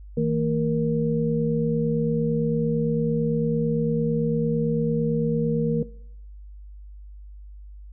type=tone cluster; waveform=sine; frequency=158.8 / 227.7 / 469.8 Hz; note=D#3 / A#3 / A#4; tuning=+36 / -40 / +13 cents; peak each=-24 / -24 / -24 dBFS; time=0.17-5.83 s; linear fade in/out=5 ms; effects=noise-tail reverb RT60 0.7 s tail -19 dB re dry + added 50 Hz sine -39 dBFS peak until 7.92 s